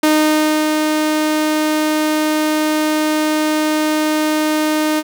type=tone with ADSR envelope; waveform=sawtooth; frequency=307.6 Hz; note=D#4; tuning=20 cents flat; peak=-6 dBFS; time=0.03-5.03 s; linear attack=5 ms; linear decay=620 ms; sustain=-4 dB; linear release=46 ms; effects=none